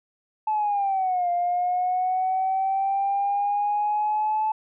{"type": "linear two-way sweep", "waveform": "sine", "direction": "down then up", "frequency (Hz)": [870, 698.5, 870], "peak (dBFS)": -20, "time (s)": [0.47, 4.52], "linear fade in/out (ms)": 5, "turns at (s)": 1.3, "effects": ["tanh soft clip ceiling -16 dBFS"]}